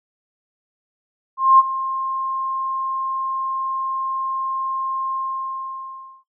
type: tone with ADSR envelope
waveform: sine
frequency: 1061 Hz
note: C6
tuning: 24 cents sharp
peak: -6 dBFS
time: 1.37-6.24 s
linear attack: 220 ms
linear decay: 30 ms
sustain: -15 dB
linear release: 1100 ms
effects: noise-tail reverb RT60 0.2 s tail -21 dB re dry